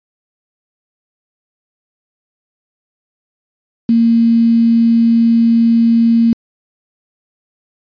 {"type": "tone with quantisation", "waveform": "sine", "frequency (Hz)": 230.6, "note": "A#3", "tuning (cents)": -19, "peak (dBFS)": -7, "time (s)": [3.89, 6.33], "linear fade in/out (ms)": 2, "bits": 5, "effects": ["resampled to 11025 Hz"]}